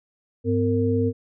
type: tone cluster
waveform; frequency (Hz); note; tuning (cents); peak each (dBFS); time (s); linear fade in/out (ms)
sine; 102.1 / 253.5 / 459; G#2 / B3 / A#4; -29 / +45 / -27; -23; 0.44-1.13; 50
effects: none